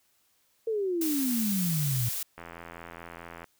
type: exponential sweep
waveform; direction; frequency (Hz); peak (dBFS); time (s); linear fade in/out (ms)
sine; down; 460.1 to 114.4; -26; 0.67-2.09; 5
type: noise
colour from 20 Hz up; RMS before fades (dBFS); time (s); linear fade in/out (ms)
blue; -33; 1.01-2.23; 5
type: click train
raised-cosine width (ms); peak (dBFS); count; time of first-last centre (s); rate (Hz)
0.5; -27; 91; 2.38-3.443; 84.7
effects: white hiss -69 dBFS RMS until 3.59 s